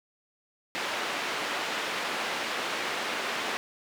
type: band-pass noise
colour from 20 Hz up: white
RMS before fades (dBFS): -32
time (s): 0.75-3.57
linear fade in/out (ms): 0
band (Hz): 280 to 2600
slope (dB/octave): 12
effects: none